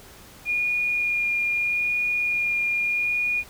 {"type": "tone with vibrato", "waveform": "sine", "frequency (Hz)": 2429, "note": "D#7", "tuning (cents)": -42, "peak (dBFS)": -21, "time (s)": [0.45, 3.44], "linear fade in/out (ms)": 50, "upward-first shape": "sine", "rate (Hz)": 0.79, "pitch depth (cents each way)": 11, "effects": ["pink hiss -47 dBFS RMS until 3.49 s"]}